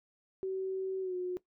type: tone with pitch glide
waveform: sine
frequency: 380.1 to 362.3 Hz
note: F#4 to F#4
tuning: +47 to -36 cents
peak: -32 dBFS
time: 0.43-1.37 s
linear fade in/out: 0 ms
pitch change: -83 cents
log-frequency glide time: 1.01-1.15 s
effects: noise-tail reverb RT60 0.1 s tail -17 dB re dry